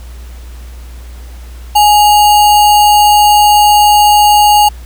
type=tone with sample-and-hold; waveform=sine; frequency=833 Hz; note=G#5; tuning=5 cents sharp; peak=-3 dBFS; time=1.75-4.69 s; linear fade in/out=10 ms; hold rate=3675 Hz; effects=added 60 Hz sine -26 dBFS peak until 4.85 s + pink hiss -40 dBFS RMS until 4.85 s